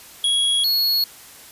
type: tone pair in turn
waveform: square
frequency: 3322 / 4340 Hz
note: G#7 / C#8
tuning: 0 / -37 cents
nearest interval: perfect fourth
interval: 463 cents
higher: second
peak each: -17 dBFS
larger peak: neither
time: 0.24-0.64 / 0.64-1.04 s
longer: neither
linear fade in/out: 2 ms
effects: white hiss -43 dBFS RMS until 1.51 s + resampled to 32000 Hz